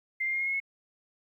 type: tone with pitch steps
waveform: sine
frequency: 2093 / 2111 / 2130 / 2148 / 2167 / 2186 Hz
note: C7 / C7 / C7 / C7 / C#7 / C#7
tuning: 0 / +15 / +30 / +45 / -40 / -25 cents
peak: -27 dBFS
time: 0.2-0.602 s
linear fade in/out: 10 ms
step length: 67 ms
effects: 11-bit